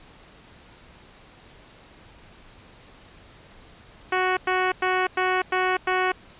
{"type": "tone bursts", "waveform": "10% pulse", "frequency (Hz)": 370, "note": "F#4", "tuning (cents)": 0, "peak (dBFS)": -12, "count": 6, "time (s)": [4.12, 6.12], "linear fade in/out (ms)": 5, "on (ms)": 250, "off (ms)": 100, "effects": ["pink hiss -50 dBFS RMS until 6.39 s", "resampled to 8000 Hz"]}